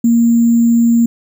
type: tone with sample-and-hold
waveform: sine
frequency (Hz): 233.1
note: A#3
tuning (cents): 0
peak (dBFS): -7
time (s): 0.04-1.06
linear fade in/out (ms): 5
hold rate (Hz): 7350
effects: none